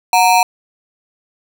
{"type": "ring-modulated tone", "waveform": "square", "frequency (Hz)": 830.6, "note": "G#5", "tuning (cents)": 0, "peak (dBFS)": -6, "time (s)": [0.13, 0.43], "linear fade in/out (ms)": 2, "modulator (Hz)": 98.4, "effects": []}